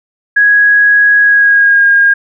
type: tone with pitch glide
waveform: sine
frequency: 1661.2 to 1622.3 Hz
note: G#6 to G#6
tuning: 0 to -41 cents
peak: -4 dBFS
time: 0.36-2.14 s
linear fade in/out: 10 ms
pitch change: -41 cents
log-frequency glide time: 1.2-1.85 s
effects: none